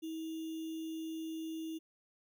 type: tone with sample-and-hold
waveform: sine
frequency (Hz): 321.6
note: E4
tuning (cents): -43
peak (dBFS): -38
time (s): 0.02-1.79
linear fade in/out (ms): 20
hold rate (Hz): 3150
effects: none